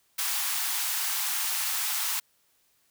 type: high-pass noise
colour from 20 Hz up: white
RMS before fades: -29 dBFS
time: 0.18-2.2 s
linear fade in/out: 10 ms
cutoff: 770 Hz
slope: 48 dB/octave
effects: white hiss -68 dBFS RMS until 2.9 s